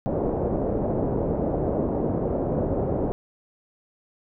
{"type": "low-pass noise", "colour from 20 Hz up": "white", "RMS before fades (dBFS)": -25, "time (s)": [0.06, 3.12], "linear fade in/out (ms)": 0, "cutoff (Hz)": 590, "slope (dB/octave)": 24, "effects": []}